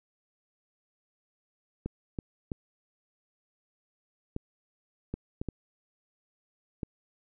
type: clicks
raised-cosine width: 3 ms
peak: -20 dBFS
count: 8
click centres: 1.86 / 2.188 / 2.518 / 4.364 / 5.14 / 5.415 / 5.487 / 6.832 s
effects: none